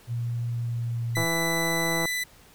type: tone with pitch glide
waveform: sine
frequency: 118.6 to 117.17 Hz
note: A#2 to A#2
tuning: +30 to +9 cents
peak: -26 dBFS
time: 0.07-1.26 s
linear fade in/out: 50 ms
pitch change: -21 cents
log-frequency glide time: 0.44-1.11 s
type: tone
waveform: sawtooth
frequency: 1994 Hz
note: B6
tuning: 16 cents sharp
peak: -23 dBFS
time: 1.15-2.24 s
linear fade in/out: 10 ms
type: click train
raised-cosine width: 1 ms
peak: -16 dBFS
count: 148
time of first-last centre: 1.17-2.056 s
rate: 166 Hz
effects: pink hiss -54 dBFS RMS until 2.54 s